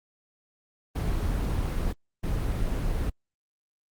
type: noise bursts at uneven times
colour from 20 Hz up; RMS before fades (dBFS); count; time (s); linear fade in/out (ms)
brown; -27; 2; 0.95-1.93 / 2.23-3.1; 10
effects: Opus 24 kbps